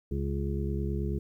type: harmonic tone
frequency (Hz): 69.3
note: C#2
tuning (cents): 0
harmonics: 1 / 2 / 3 / 5 / 6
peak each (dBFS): -31 / -34 / -36 / -38 / -39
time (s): 0.11-1.19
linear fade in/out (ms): 5
effects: 11-bit